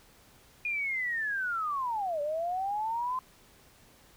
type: linear two-way sweep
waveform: sine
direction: down then up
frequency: 2455 to 573 to 1039 Hz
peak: -29 dBFS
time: 0.65-3.19 s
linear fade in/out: 2 ms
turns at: 2.21 s
effects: pink hiss -59 dBFS RMS until 4.16 s